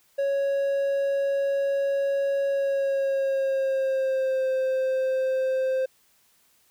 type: tone with pitch glide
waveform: triangle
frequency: 554.4 to 523.3 Hz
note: C#5 to C5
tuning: 0 to 0 cents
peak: -20 dBFS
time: 0.18-5.86 s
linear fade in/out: 10 ms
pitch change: -100 cents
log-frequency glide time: 2.48-4.49 s
effects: white hiss -63 dBFS RMS until 6.7 s